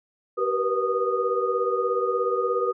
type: tone cluster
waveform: sine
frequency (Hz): 383.7 / 475.2 / 492 / 1235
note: G4 / A#4 / B4 / D#6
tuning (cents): -37 / +33 / -7 / -13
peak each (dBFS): -27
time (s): 0.37-2.73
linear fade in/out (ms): 20
effects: none